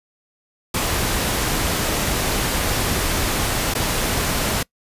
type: noise with dropouts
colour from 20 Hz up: pink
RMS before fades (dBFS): -21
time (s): 0.74-4.63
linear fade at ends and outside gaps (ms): 5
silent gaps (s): 3.739-3.75
effects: noise-tail reverb RT60 0.1 s tail -24 dB re dry + resampled to 32000 Hz